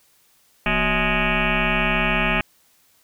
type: tone with frequency modulation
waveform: sine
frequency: 1251 Hz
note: D#6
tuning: 9 cents sharp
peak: -17 dBFS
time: 0.66-2.41 s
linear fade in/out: 2 ms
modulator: 203 Hz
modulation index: 7.5
effects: white hiss -59 dBFS RMS until 3.03 s